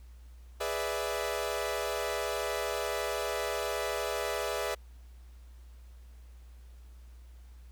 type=chord; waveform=sawtooth; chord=E dominant seventh; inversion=first; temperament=equal; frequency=415.3 / 493.9 / 587.3 / 659.3 Hz; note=G#4 / B4 / D5 / E5; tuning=0 / 0 / 0 / 0 cents; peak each=-33 dBFS; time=0.6-4.75 s; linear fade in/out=10 ms; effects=added 60 Hz sine -48 dBFS peak until 7.71 s + pink hiss -66 dBFS RMS until 7.71 s